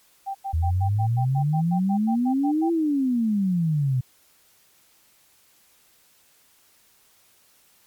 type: tone bursts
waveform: sine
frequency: 784 Hz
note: G5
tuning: in tune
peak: -26 dBFS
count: 14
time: 0.26-2.701 s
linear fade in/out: 20 ms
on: 88 ms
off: 93 ms
type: exponential two-way sweep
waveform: sine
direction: up then down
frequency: 78.3 to 340 to 123.7 Hz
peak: -19 dBFS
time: 0.53-4.01 s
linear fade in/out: 10 ms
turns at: 2.71 s
effects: white hiss -59 dBFS RMS until 7.86 s + MP3 96 kbps